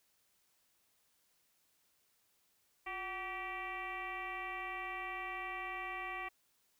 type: tone with frequency modulation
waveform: sine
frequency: 1542 Hz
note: G6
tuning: 29 cents flat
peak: -39 dBFS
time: 2.86-6.29 s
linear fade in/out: 10 ms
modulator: 395 Hz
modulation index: 2.6
effects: white hiss -75 dBFS RMS until 6.79 s